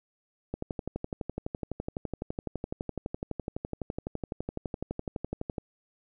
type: click train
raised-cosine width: 2 ms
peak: -19 dBFS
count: 61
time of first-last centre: 0.54-5.582 s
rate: 11.9 Hz
effects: none